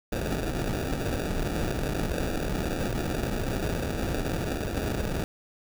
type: noise with sample-and-hold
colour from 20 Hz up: pink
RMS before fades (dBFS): -29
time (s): 0.12-5.24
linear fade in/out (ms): 2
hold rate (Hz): 1050
effects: none